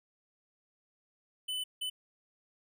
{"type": "tone bursts at uneven times", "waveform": "square", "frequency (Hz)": 3009, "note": "F#7", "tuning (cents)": 28, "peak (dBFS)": -34, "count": 2, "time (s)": [[1.48, 1.64], [1.81, 1.9]], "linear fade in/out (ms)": 10, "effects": []}